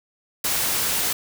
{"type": "noise", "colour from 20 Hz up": "white", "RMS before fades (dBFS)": -23, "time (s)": [0.44, 1.13], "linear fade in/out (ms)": 5, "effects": []}